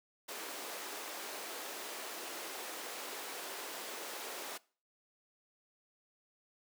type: high-pass noise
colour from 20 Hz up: pink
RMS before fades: -44 dBFS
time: 0.28-4.58 s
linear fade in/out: 10 ms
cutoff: 340 Hz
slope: 24 dB/octave
effects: noise-tail reverb RT60 0.4 s tail -22 dB re dry